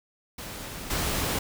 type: noise with level steps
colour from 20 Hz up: pink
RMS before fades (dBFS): -38 / -28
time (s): 0.38-1.39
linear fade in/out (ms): 5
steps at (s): 0.9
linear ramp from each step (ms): 5
effects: none